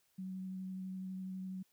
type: tone with vibrato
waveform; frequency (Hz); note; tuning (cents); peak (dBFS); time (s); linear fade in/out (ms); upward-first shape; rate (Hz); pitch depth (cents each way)
sine; 187.6; F#3; +24; -40; 0.18-1.63; 10; sine; 12; 11
effects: white hiss -75 dBFS RMS until 1.72 s